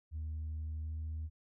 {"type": "tone with pitch glide", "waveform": "sine", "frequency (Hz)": [78, 78.68], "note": ["D#2", "D#2"], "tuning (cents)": [5, 20], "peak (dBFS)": -35, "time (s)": [0.11, 1.3], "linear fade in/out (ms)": 50, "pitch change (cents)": 15, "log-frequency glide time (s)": [0.82, 0.9], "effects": ["tanh soft clip ceiling -35 dBFS"]}